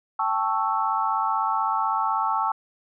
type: chord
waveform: sine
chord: A dominant seventh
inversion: third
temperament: equal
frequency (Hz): 784 / 880 / 1108.7 / 1318.5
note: G5 / A5 / C#6 / E6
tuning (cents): 0 / 0 / 0 / 0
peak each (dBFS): -29 / -25 / -27 / -27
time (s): 0.19-2.52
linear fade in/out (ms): 5
effects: none